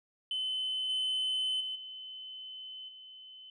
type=tone with level steps; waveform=sine; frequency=3042 Hz; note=F#7; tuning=47 cents sharp; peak=-30 / -27 / -34 / -42 / -48 dBFS; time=0.31-3.5 s; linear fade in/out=2 ms; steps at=0.89 / 1.6 / 1.75 / 2.88 s; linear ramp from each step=10 ms; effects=tanh soft clip ceiling -28 dBFS